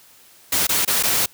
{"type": "noise with dropouts", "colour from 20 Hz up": "white", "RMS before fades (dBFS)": -19, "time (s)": [0.52, 1.26], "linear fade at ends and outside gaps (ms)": 5, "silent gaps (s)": [[0.67, 0.691], [0.85, 0.876], [1.027, 1.034]], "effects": ["white hiss -50 dBFS RMS until 1.33 s", "high-pass 60 Hz 12 dB/octave"]}